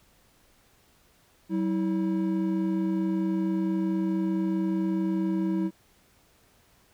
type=tone pair together; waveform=triangle; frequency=189.25 / 323.6 Hz; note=F#3 / E4; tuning=+39 / -32 cents; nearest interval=major sixth; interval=929 cents; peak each=-25 dBFS; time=1.49-5.71 s; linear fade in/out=50 ms; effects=pink hiss -62 dBFS RMS until 6.93 s